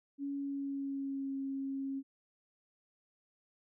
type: tone with pitch glide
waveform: sine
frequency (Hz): 280.5 to 271.7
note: C#4 to C#4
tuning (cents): +21 to -35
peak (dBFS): -35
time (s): 0.18-2.03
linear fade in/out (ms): 50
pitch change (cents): -56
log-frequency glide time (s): 0.32-1.36
effects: none